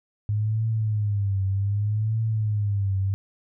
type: tone with vibrato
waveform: sine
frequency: 103.83 Hz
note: G#2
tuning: in tune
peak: -21 dBFS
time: 0.29-3.14 s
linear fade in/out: 0 ms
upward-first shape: triangle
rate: 0.65 Hz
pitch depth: 140 cents each way
effects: none